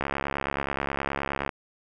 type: click train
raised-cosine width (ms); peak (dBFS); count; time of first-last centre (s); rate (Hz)
0.5; -12; 104; 0.01-1.492; 69.5
effects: none